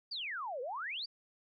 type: exponential two-way sweep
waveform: sine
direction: down then up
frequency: 4900 to 470.7 to 4900 Hz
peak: -37 dBFS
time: 0.11-1.06 s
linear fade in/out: 10 ms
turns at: 0.61 s
effects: none